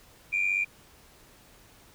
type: tone pair together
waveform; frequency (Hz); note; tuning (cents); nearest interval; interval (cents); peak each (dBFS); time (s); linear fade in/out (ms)
sine; 2349 / 2445; D7 / D#7; 0 / -31; minor second; 69; -26; 0.32-0.65; 20
effects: tanh soft clip ceiling -18 dBFS + pink hiss -56 dBFS RMS until 1.94 s